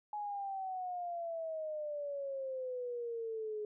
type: exponential sweep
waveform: sine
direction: down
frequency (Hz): 843 to 419.1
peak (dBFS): -37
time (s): 0.13-3.65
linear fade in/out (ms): 2
effects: none